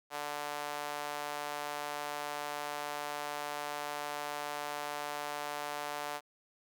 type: tone with high-pass filter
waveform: sawtooth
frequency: 146.83 Hz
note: D3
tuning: in tune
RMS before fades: -39 dBFS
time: 0.1-6.21 s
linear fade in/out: 50 ms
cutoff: 750 Hz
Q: 1.6
effects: none